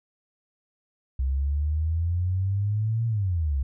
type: exponential two-way sweep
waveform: sine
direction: up then down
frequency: 64.6 to 116.54 to 64.6 Hz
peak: -22 dBFS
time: 1.19-3.63 s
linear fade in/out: 5 ms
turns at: 3.07 s
effects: none